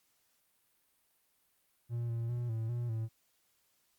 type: tone with pitch steps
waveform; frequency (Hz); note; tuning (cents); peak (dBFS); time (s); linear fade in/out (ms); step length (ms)
triangle; 118.5 / 116 / 120.7 / 112.4 / 120.1 / 112.2; A#2 / A#2 / B2 / A2 / B2 / A2; +29 / -8 / -39 / +37 / -48 / +34; -31; 1.89-3.09; 50; 200
effects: white hiss -74 dBFS RMS until 3.98 s + Opus 48 kbps